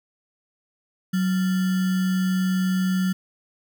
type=tone with sample-and-hold; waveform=sine; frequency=186.1 Hz; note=F#3; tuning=10 cents sharp; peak=-19 dBFS; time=1.13-3.13 s; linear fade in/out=10 ms; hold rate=1575 Hz; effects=none